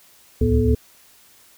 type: tone cluster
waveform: sine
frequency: 68.1 / 74.8 / 111.2 / 244.4 / 433.9 Hz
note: C#2 / D2 / A2 / B3 / A4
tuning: -30 / +32 / +19 / -18 / -24 cents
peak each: -21 dBFS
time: 0.41-0.75 s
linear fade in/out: 5 ms
effects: white hiss -52 dBFS RMS until 1.57 s